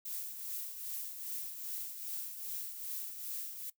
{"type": "noise with tremolo", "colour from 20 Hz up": "violet", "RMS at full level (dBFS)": -39, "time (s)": [0.05, 3.7], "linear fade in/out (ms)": 5, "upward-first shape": "triangle", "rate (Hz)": 2.5, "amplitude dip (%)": 60, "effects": ["noise-tail reverb RT60 0.1 s tail -18 dB re dry"]}